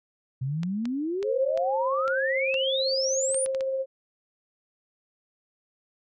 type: exponential sweep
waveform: sine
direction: up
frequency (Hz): 125 to 9956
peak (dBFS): -26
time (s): 0.41-3.46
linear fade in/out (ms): 10
type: clicks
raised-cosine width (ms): 0.2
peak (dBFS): -21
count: 10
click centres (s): 0.633 / 0.855 / 1.228 / 1.575 / 2.079 / 2.542 / 3.345 / 3.461 / 3.548 / 3.608
type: tone with tremolo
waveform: sine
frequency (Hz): 532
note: C5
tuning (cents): +29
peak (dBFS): -24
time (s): 1.23-3.86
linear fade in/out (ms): 50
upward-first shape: sine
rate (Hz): 16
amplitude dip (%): 25
effects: none